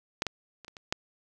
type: clicks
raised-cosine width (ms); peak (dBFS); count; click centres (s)
0.2; -10 / -13 / -29 / -28 / -27 / -10; 6; 0.221 / 0.267 / 0.647 / 0.681 / 0.768 / 0.925
effects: none